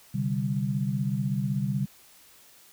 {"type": "chord", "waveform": "sine", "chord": "C suspended second", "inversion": "none", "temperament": "equal", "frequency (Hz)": [130.81, 146.83, 196], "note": ["C3", "D3", "G3"], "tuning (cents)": [0, 0, 0], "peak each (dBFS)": [-29, -30, -29], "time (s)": [0.14, 1.86], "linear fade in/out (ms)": 10, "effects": ["white hiss -55 dBFS RMS until 2.72 s"]}